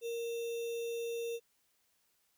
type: tone with sample-and-hold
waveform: sine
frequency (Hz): 466.2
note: A#4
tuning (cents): 0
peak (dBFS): -35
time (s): 0.01-1.4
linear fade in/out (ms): 50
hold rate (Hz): 3150
effects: white hiss -75 dBFS RMS until 2.37 s